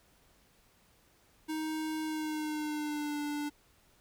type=tone with pitch glide; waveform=square; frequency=313.1 to 293.8 Hz; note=D#4 to D4; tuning=+11 to +1 cents; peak=-34 dBFS; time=1.48-3.5 s; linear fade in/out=20 ms; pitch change=-110 cents; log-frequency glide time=2.04-3.19 s; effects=pink hiss -66 dBFS RMS until 4 s